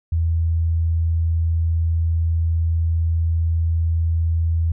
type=tone; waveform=sine; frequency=82.41 Hz; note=E2; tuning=in tune; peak=-16 dBFS; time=0.12-4.72 s; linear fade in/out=5 ms; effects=none